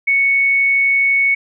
sine tone, 2217 Hz, C#7, in tune, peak -11 dBFS, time 0.07-1.35 s, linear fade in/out 10 ms, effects none

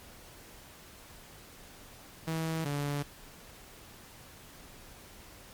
sawtooth tone pair in turn, 161.6 / 143.97 Hz, E3 / D3, -34 / -34 cents, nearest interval major second, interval 200 cents, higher first, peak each -27 dBFS, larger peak neither, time 2.27-2.65 / 2.65-3.03 s, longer neither, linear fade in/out 10 ms, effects pink hiss -52 dBFS RMS until 5.53 s + MP3 96 kbps

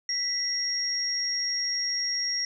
sine tone pair together, 1975.5 / 5588 Hz, B6 / F8, 0 / 0 cents, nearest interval octave + tritone, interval 1800 cents, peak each -35 / -26 dBFS, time 0.09-2.45 s, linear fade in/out 2 ms, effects none

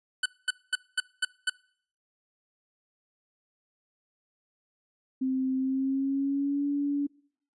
25% pulse tone bursts, 1500 Hz, F#6, 23 cents sharp, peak -20 dBFS, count 6, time 0.23-1.498 s, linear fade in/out 5 ms, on 28 ms, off 220 ms
sine tone with pitch glide, 261.6 to 285.3 Hz, C4 to C#4, 0 to +50 cents, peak -25 dBFS, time 5.21-7.07 s, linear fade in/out 10 ms, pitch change +150 cents, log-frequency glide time 5.56-6.65 s
effects noise-tail reverb RT60 0.6 s tail -25 dB re dry + resampled to 24000 Hz

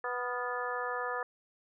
harmonic tone with a mistuned harmonic, 246.9 Hz, B3, in tune, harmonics 2 / 3 / 4 / 5 / 6 / 7, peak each -38 / -41 / -40 / -38 / -44 / -39 dBFS, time 0.04-1.23 s, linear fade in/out 2 ms, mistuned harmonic 6, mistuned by -74 cents, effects none

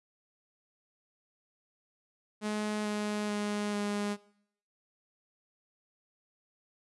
sawtooth tone with pitch steps, 211.5 / 209.4 / 207.4 / 205.4 Hz, G#3 / G#3 / G#3 / G#3, +32 / +15 / -2 / -19 cents, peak -27 dBFS, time 2.41-4.17 s, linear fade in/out 50 ms, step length 440 ms, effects noise-tail reverb RT60 0.7 s tail -21 dB re dry + resampled to 24000 Hz

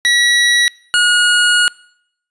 25% pulse tone pair in turn, 1928 / 1444.4 Hz, B6 / F#6, -42 / -42 cents, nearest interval perfect fourth, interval 500 cents, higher first, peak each -6 dBFS, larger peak neither, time 0.05-0.68 / 0.94-1.68 s, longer second, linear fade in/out 0 ms, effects noise-tail reverb RT60 0.7 s tail -24 dB re dry + resampled to 24000 Hz

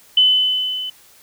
sine tone with level ramp, 3020 Hz, F#7, 35 cents sharp, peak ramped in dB -8 to -24 dBFS, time 0.17-0.9 s, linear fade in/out 5 ms, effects white hiss -49 dBFS RMS until 1.22 s

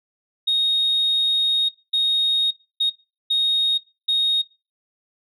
sine tone bursts at uneven times, 3729 Hz, A#7, in tune, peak -15 dBFS, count 5, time 0.47-1.69 / 1.93-2.51 / 2.8-2.9 / 3.3-3.78 / 4.08-4.42 s, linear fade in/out 10 ms, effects noise-tail reverb RT60 0.3 s tail -23 dB re dry + tanh soft clip ceiling -13 dBFS

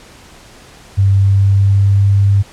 sine tone with pitch glide, 98 to 99.54 Hz, G2 to G2, 0 to +27 cents, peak -7 dBFS, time 0.97-2.43 s, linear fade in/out 20 ms, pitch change +27 cents, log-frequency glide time 1.16-2.05 s, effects pink hiss -40 dBFS RMS until 2.52 s + low-pass 9000 Hz 12 dB/octave

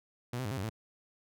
sawtooth tone with pitch steps, 121.6 / 129.7 / 102.8 / 133.8 / 95.5 / 111.6 Hz, B2 / C3 / G#2 / C3 / G2 / A2, -26 / -15 / -17 / +39 / -45 / +25 cents, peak -30 dBFS, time 0.33-0.696 s, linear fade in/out 5 ms, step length 61 ms, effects none

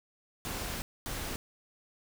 pink noise bursts at uneven times, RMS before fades -37 dBFS, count 2, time 0.45-0.82 / 1.06-1.36 s, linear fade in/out 0 ms, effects none

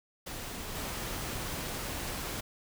pink noise with level steps, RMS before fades -40 / -37 dBFS, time 0.26-2.41 s, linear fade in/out 10 ms, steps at 0.74 s, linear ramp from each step 20 ms, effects none

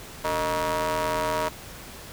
sawtooth ring-modulated tone, 166.3 Hz, E3, 16 cents sharp, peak -17 dBFS, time 0.24-1.49 s, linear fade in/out 10 ms, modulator 787 Hz, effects pink hiss -42 dBFS RMS until 2.12 s

